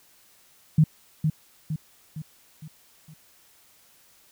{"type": "tone with echo", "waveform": "sine", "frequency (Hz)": 155.56, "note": "D#3", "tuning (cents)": 0, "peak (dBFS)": -13, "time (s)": [0.78, 0.84], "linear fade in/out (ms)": 5, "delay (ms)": 460, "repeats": 5, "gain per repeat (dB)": -6, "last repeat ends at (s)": 3.14, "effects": ["white hiss -58 dBFS RMS until 4.31 s"]}